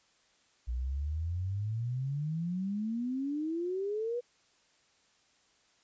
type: exponential sweep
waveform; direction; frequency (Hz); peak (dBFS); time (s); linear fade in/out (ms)
sine; up; 58.3 to 493.9; -31; 0.67-4.21; 20
effects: white hiss -68 dBFS RMS until 5.83 s + resampled to 16000 Hz